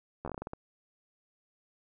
slowing click train, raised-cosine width 1 ms, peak -24 dBFS, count 10, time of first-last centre 0.25-0.534 s, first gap 12 ms, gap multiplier 1.23, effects none

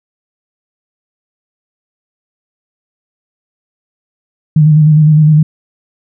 sine tone with vibrato, 153.2 Hz, D#3, 27 cents flat, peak -3 dBFS, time 4.56-5.43 s, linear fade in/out 5 ms, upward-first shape square, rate 9.8 Hz, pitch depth 32 cents each way, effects none

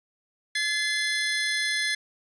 25% pulse tone pair together, 1714 / 2064 Hz, A6 / C7, -46 / -24 cents, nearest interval minor third, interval 322 cents, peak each -23 / -24 dBFS, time 0.55-1.95 s, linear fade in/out 5 ms, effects resampled to 24000 Hz + 9-bit

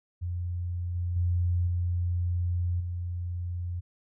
sine tone with level steps, 87.9 Hz, F2, 12 cents sharp, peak -29 / -27 / -23 / -25 / -30 dBFS, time 0.21-3.81 s, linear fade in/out 20 ms, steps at 0.95 / 1.16 / 1.67 / 2.8 s, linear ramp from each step 5 ms, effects none

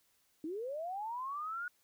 sine linear sweep, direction up, 295.6 to 1464 Hz, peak -37 dBFS, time 0.44-1.68 s, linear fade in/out 2 ms, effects white hiss -73 dBFS RMS until 1.83 s

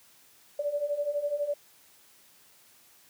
sine beating tone pair, 573 / 585 Hz, D5 / D5, -43 / -7 cents, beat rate 12 Hz, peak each -33 / -29 dBFS, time 0.59-1.54 s, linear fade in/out 5 ms, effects white hiss -59 dBFS RMS until 3.09 s + high-pass 80 Hz 12 dB/octave

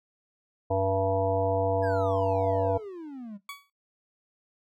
harmonic tone, 96.5 Hz, G2, 27 cents flat, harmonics 1 / 3 / 5 / 7 / 9 / 10, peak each -30 / -34 / -28 / -28 / -36 / -36 dBFS, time 0.7-2.78 s, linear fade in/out 10 ms
triangle exponential sweep, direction down, 1701 to 196.9 Hz, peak -35 dBFS, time 1.82-3.38 s, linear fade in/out 20 ms
20% pulse tone with exponential decay, 1130 Hz, C#6, 33 cents sharp, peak -29 dBFS, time 3.49-3.7 s, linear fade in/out 2 ms, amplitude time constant 44 ms
effects noise-tail reverb RT60 0.2 s tail -17 dB re dry

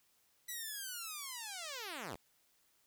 5% pulse linear sweep, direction down, 1979 to 65.41 Hz, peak -31 dBFS, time 0.48-2.16 s, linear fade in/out 10 ms, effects white hiss -73 dBFS RMS until 2.86 s

